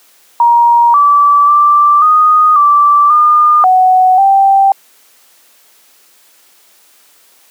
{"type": "tone with pitch steps", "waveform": "sine", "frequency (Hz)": [944, 1157, 1174, 1239, 1167, 1212, 743, 783], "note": ["A#5", "D6", "D6", "D#6", "D6", "D#6", "F#5", "G5"], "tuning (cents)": [22, -26, -1, -8, -11, -46, 7, -2], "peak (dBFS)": -4, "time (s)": [0.4, 4.72], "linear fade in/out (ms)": 2, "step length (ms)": 540, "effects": ["white hiss -47 dBFS RMS until 7.5 s", "high-pass 300 Hz 12 dB/octave"]}